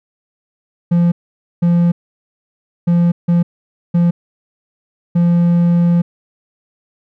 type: tone bursts at uneven times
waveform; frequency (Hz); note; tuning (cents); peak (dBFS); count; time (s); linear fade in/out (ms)
triangle; 172.4; F3; -22; -7; 6; 0.91-1.12 / 1.62-1.92 / 2.87-3.12 / 3.28-3.43 / 3.94-4.11 / 5.15-6.02; 10
effects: none